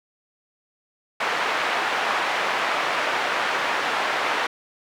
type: band-pass noise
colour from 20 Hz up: pink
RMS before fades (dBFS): -24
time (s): 1.2-4.47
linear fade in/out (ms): 5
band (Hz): 760 to 2300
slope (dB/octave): 12
effects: none